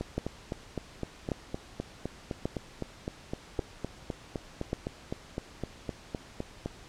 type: two click trains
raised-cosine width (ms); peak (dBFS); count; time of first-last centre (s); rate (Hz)
2; -16 / -19; 5 / 27; 0.18-4.731 / 0.01-6.66; 0.879 / 3.91
effects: pink hiss -51 dBFS RMS until 6.88 s + low-pass 7000 Hz 12 dB/octave